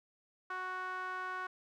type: tone with band-pass filter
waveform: sawtooth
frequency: 370 Hz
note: F#4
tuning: in tune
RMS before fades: -40 dBFS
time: 0.5-1.47 s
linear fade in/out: 5 ms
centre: 1300 Hz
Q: 8.2
effects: none